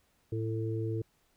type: harmonic tone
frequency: 111.3 Hz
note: A2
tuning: 20 cents sharp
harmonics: 1 / 3 / 4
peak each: -32 / -37 / -38 dBFS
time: 0.32-1.02 s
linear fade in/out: 5 ms
effects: pink hiss -71 dBFS RMS until 1.36 s